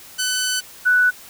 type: tone pair in turn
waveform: 10% pulse / sine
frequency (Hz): 1504 / 1484.2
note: F#6 / F#6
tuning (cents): +28 / +5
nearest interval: unison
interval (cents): 23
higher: first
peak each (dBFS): -11 / -12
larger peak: first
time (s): 0.18-0.61 / 0.85-1.11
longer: first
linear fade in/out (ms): 20
effects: white hiss -42 dBFS RMS until 1.29 s